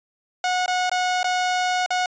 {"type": "tone with dropouts", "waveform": "sawtooth", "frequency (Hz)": 730, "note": "F#5", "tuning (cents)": -24, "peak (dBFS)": -16, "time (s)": [0.44, 2.06], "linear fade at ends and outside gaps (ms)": 2, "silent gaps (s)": [[0.661, 0.679], [0.896, 0.915], [1.231, 1.243], [1.862, 1.905]], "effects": ["resampled to 16000 Hz"]}